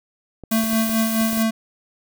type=clicks; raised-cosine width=2 ms; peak=-23 dBFS; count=7; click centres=0.437 / 0.638 / 0.732 / 0.894 / 1.213 / 1.331 / 1.374 s
type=tone with tremolo; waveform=square; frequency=223 Hz; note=A3; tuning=23 cents sharp; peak=-17 dBFS; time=0.51-1.51 s; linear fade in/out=10 ms; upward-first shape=sine; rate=4.6 Hz; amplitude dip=50%
type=noise; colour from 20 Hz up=blue; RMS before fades=-28 dBFS; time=0.51-1.43 s; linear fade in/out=5 ms
effects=none